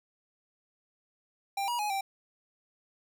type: tone with pitch steps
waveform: square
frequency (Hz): 792 / 959 / 837 / 782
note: G5 / A#5 / G#5 / G5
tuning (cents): +18 / +49 / +13 / -4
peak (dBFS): -30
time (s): 1.57-2.01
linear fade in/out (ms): 5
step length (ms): 110
effects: none